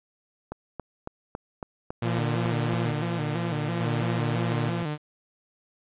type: click train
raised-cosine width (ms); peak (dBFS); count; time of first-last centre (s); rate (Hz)
1; -19; 9; 0.52-2.736; 3.61
type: tone with vibrato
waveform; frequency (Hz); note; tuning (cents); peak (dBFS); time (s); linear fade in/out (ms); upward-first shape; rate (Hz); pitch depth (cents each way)
sawtooth; 160; D#3; +49; -24; 2.02-4.98; 50; square; 3; 110
type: tone with tremolo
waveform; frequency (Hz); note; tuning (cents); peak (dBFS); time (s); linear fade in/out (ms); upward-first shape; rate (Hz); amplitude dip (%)
sawtooth; 117; A#2; +7; -22; 2.02-4.83; 5; square; 0.56; 40
effects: resampled to 8000 Hz + 9-bit